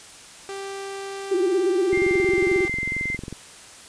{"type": "tone", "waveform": "sawtooth", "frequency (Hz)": 392.6, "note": "G4", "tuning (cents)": 3, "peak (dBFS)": -27, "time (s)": [0.49, 2.68], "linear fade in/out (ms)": 0}
{"type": "tone with vibrato", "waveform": "sine", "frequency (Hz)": 367, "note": "F#4", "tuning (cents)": -14, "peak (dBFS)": -18, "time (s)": [1.31, 2.66], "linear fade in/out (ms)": 10, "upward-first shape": "sine", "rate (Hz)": 17, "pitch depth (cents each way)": 120}
{"type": "tone with pitch glide", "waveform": "sine", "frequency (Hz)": [2100, 2083], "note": ["C7", "C7"], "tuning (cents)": [6, -8], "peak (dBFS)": -24, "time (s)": [1.92, 3.17], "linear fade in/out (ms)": 20, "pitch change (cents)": -14, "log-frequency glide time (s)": [2.04, 2.61]}
{"type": "click train", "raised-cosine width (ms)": 3, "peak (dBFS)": -20, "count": 32, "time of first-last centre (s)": [1.93, 3.326], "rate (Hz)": 22.2}
{"effects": ["white hiss -44 dBFS RMS until 3.88 s", "resampled to 22050 Hz"]}